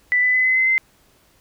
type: tone with pitch steps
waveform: sine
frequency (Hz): 1983 / 2000 / 2018 / 2035 / 2053 / 2071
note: B6 / B6 / B6 / C7 / C7 / C7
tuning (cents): +7 / +21 / +37 / -49 / -33 / -18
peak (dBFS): -14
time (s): 0.12-0.78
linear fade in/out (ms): 0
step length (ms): 110
effects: pink hiss -57 dBFS RMS until 1.4 s